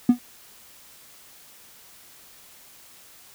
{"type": "tone with exponential decay", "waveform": "triangle", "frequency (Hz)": 244.2, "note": "B3", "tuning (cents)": -19, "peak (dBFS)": -5, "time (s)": [0.09, 0.19], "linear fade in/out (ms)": 5, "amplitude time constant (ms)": 20, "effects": ["tanh soft clip ceiling -6 dBFS", "white hiss -50 dBFS RMS until 3.34 s"]}